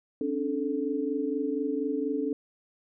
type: tone cluster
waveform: sine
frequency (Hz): 270.2 / 294.4 / 437.8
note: C#4 / D4 / A4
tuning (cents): -44 / +4 / -9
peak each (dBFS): -31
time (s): 0.21-2.33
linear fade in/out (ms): 2
effects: none